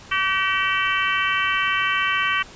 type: harmonic tone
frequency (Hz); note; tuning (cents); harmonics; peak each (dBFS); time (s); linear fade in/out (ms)
383.1; G4; -40; 3 / 4 / 5 / 6 / 7 / 8; -24 / -25 / -26 / -27 / -27 / -28; 0.11-2.43; 10
effects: pink hiss -43 dBFS RMS until 2.55 s + resampled to 16000 Hz